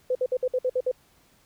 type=tone bursts; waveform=sine; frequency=507 Hz; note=B4; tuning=45 cents sharp; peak=-21 dBFS; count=8; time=0.1-0.915 s; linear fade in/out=5 ms; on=52 ms; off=57 ms; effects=pink hiss -61 dBFS RMS until 1.45 s